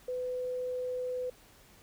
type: tone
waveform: sine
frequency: 502 Hz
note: B4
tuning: 28 cents sharp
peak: -32 dBFS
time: 0.08-1.3 s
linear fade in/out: 5 ms
effects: pink hiss -59 dBFS RMS until 1.82 s

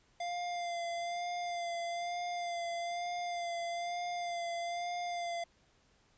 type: tone with vibrato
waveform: square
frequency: 695 Hz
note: F5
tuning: 9 cents flat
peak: -36 dBFS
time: 0.2-5.44 s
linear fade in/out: 5 ms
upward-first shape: sine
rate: 1.1 Hz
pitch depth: 25 cents each way
effects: pink hiss -69 dBFS RMS until 6.17 s + resampled to 16000 Hz

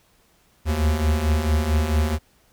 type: beating tone pair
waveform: square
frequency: 73.42 / 77.92 Hz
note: D2 / D#2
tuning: 0 / +3 cents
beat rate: 4.5 Hz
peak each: -25 / -20 dBFS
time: 0.65-2.19 s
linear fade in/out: 50 ms
effects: pink hiss -60 dBFS RMS until 2.52 s

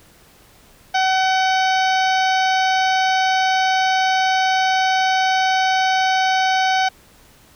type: harmonic tone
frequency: 756 Hz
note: F#5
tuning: 37 cents sharp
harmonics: 1 / 2 / 3 / 4 / 5 / 6 / 7 / 8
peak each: -16 / -22 / -26 / -28 / -30 / -32 / -33 / -34 dBFS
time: 0.94-6.89 s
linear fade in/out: 10 ms
effects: pink hiss -50 dBFS RMS until 7.55 s

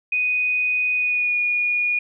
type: tone with pitch glide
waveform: sine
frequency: 2489 to 2445 Hz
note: D#7 to D#7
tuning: 0 to -31 cents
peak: -18 dBFS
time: 0.12-1.99 s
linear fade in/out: 5 ms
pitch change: -31 cents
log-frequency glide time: 0.95-1.38 s
effects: none

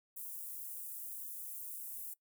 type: high-pass noise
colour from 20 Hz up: white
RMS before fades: -45 dBFS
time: 0.16-2.14 s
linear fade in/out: 10 ms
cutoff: 9600 Hz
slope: 24 dB/octave
effects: noise-tail reverb RT60 0.1 s tail -20 dB re dry

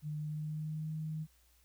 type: tone with pitch glide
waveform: sine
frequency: 151 to 156.23 Hz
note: D3 to D#3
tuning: +48 to +7 cents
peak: -36 dBFS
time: 0.02-1.27 s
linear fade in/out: 50 ms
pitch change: +59 cents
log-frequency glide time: 0.14-0.91 s
effects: added 60 Hz sine -67 dBFS peak until 1.64 s + white hiss -70 dBFS RMS until 1.64 s

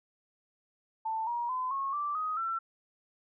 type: tone with pitch steps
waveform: sine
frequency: 887 / 950.7 / 1018.9 / 1092 / 1170.4 / 1254.4 / 1344.4 Hz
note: A5 / A#5 / C6 / C#6 / D6 / D#6 / E6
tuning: +14 / +34 / -46 / -26 / -6 / +14 / +34 cents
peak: -30 dBFS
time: 1.05-2.59 s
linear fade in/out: 10 ms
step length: 220 ms
effects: none

